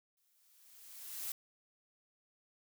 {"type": "noise with exponential growth", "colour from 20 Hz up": "blue", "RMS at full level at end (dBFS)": -39, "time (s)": [0.17, 1.32], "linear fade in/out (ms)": 2, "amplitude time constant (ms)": 250, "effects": []}